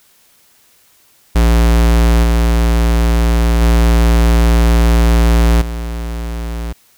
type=tone with level steps; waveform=square; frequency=57.6 Hz; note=A#1; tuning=20 cents flat; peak=-8 / -10 / -8 / -20 dBFS; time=1.35-6.73 s; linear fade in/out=10 ms; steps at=2.23 / 3.61 / 5.61 s; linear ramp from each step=10 ms; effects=white hiss -51 dBFS RMS until 6.97 s